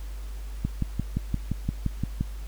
click train, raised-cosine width 5 ms, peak -13 dBFS, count 10, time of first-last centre 0.65-2.21 s, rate 5.77 Hz, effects added 50 Hz sine -33 dBFS peak until 2.47 s + pink hiss -51 dBFS RMS until 2.47 s

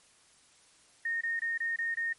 sine tone bursts, 1843 Hz, A#6, 20 cents flat, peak -29 dBFS, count 6, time 1.05-2.13 s, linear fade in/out 5 ms, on 160 ms, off 24 ms, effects white hiss -62 dBFS RMS until 2.18 s + MP3 48 kbps

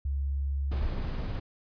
sine tone, 69.3 Hz, C#2, in tune, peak -27 dBFS, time 0.05-0.87 s, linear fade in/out 5 ms
brown noise with tremolo, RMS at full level -31 dBFS, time 0.71-1.4 s, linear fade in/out 10 ms, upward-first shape triangle, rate 19 Hz, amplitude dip 25%
effects resampled to 11025 Hz

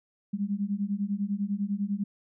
sine beating tone pair, 196.8 / 206.8 Hz, G3 / G#3, +7 / -7 cents, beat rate 10 Hz, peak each -30 dBFS, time 0.33-2.04 s, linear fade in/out 10 ms, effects none

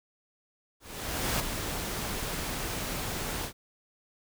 pink noise with ADSR envelope, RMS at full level -28 dBFS, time 0.8-3.53 s, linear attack 600 ms, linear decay 4 ms, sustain -6 dB, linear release 89 ms, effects none

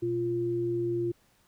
sine tone pair together, 122.6 / 347 Hz, B2 / F4, -12 / -11 cents, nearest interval octave + tritone, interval 1801 cents, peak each -35 / -27 dBFS, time 0.02-1.12 s, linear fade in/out 10 ms, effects pink hiss -66 dBFS RMS until 1.47 s

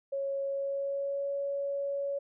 sine tone with pitch glide, 551 to 560.3 Hz, C#5 to C#5, -11 to +18 cents, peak -30 dBFS, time 0.12-2.19 s, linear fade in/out 10 ms, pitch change +29 cents, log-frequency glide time 0.43-1.31 s, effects none

